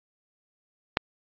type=click; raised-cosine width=0.3 ms; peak=-5 dBFS; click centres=0.971 s; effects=low-pass 5000 Hz 12 dB/octave + AAC 48 kbps